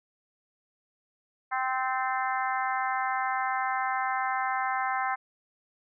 harmonic tone with a mistuned harmonic, 260 Hz, C4, 11 cents flat, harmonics 3 / 4 / 5 / 6 / 7 / 8, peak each -30 / -32 / -34 / -36 / -37 / -38 dBFS, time 1.51-5.16 s, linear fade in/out 20 ms, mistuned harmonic 7, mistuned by -26 cents, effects none

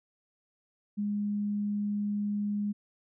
sine tone, 206 Hz, G#3, 14 cents flat, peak -28 dBFS, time 0.97-2.73 s, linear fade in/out 20 ms, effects none

